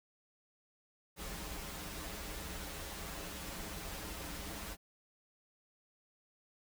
pink noise with comb filter, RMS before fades -44 dBFS, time 1.16-4.77 s, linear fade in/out 50 ms, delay 8.2 ms, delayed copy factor -1, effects none

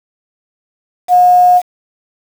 sine tone with quantisation, 720 Hz, F#5, 47 cents flat, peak -4 dBFS, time 1.08-1.62 s, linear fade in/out 50 ms, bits 5, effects none

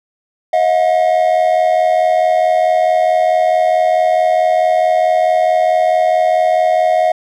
triangle tone pair together, 635.4 / 720 Hz, D#5 / F#5, +36 / -47 cents, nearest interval major second, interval 217 cents, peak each -10 dBFS, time 0.53-7.12 s, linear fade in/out 5 ms, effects tanh soft clip ceiling -2 dBFS

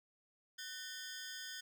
15% pulse ring-modulated tone, 1661.2 Hz, G#6, in tune, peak -35 dBFS, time 0.58-1.61 s, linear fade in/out 10 ms, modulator 158 Hz, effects none

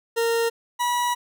40% pulse tone pair in turn, 461.9 / 970.8 Hz, A#4 / B5, -16 / -30 cents, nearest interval octave + minor second, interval 1286 cents, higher second, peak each -19 / -20 dBFS, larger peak first, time 0.16-0.5 / 0.79-1.15 s, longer second, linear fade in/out 20 ms, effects none

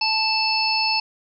harmonic tone with a mistuned harmonic, 880 Hz, A5, in tune, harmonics 1 / 3 / 5 / 6, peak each -24 / -24 / -24 / -24 dBFS, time 0.01-1 s, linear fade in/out 5 ms, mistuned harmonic 6, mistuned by -18 cents, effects none

